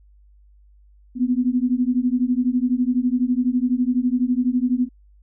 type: beating tone pair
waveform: sine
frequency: 243.5 / 255.5 Hz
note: B3 / C4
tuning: -24 / -41 cents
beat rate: 12 Hz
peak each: -20 dBFS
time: 1.15-4.89 s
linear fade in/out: 50 ms
effects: added 50 Hz sine -49 dBFS peak until 5.22 s

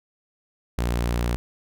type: tone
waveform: sawtooth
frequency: 59.3 Hz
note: A#1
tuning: 30 cents sharp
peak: -18 dBFS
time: 0.78-1.36 s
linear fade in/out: 0 ms
effects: none

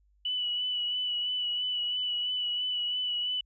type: tone with vibrato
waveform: sine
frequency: 2960 Hz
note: F#7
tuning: in tune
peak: -28 dBFS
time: 0.25-3.41 s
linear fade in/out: 5 ms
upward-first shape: sine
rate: 3 Hz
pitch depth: 23 cents each way
effects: added 50 Hz sine -63 dBFS peak until 3.45 s

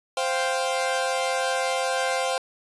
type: chord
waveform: sawtooth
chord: C suspended fourth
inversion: none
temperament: equal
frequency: 523.3 / 698.5 / 784 Hz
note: C5 / F5 / G5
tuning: 0 / 0 / 0 cents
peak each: -22 / -25 / -25 dBFS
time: 0.17-2.38 s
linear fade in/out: 2 ms
effects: resampled to 24000 Hz

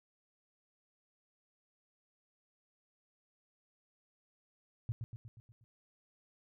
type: tone with echo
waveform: sine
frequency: 115.2 Hz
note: A#2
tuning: 20 cents flat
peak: -32 dBFS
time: 4.89-4.92 s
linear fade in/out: 0 ms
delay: 120 ms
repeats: 6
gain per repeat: -5 dB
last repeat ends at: 5.64 s
effects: none

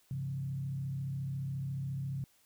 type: tone with frequency modulation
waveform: sine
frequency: 135.9 Hz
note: C#3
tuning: 34 cents flat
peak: -34 dBFS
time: 0.11-2.24 s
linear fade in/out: 0 ms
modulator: 34.3 Hz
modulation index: 0.59
effects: white hiss -68 dBFS RMS until 2.45 s

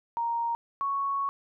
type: tone pair in turn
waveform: sine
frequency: 933 / 1109.5 Hz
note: A#5 / C#6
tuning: +1 / +1 cents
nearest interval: minor third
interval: 300 cents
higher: second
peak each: -26 dBFS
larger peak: neither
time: 0.17-0.55 / 0.81-1.29 s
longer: second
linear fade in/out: 0 ms
effects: none

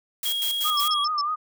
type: noise with tremolo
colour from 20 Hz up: blue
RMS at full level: -29 dBFS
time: 0.23-0.88 s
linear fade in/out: 2 ms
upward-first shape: square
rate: 5.3 Hz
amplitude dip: 75%
type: tone with pitch glide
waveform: triangle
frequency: 3281 to 3306 Hz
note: G#7 to G#7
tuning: -22 to -9 cents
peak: -23 dBFS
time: 0.25-1.05 s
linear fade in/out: 10 ms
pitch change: +13 cents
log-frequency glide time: 0.54-0.67 s
type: tone with vibrato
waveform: sine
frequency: 1200 Hz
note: D6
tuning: 37 cents sharp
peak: -23 dBFS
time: 0.64-1.36 s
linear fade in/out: 20 ms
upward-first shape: triangle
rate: 4.8 Hz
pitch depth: 84 cents each way
type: tone bursts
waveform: sine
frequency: 5274 Hz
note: E8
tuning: in tune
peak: -24 dBFS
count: 4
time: 0.77-1.214 s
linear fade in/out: 5 ms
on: 36 ms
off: 100 ms
effects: none

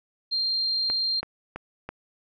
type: tone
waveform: sine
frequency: 4186 Hz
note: C8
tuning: in tune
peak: -23 dBFS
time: 0.31-1.21 s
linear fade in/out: 20 ms
type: click train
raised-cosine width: 0.5 ms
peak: -19 dBFS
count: 4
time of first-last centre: 0.9-1.89 s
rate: 3.03 Hz
effects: none

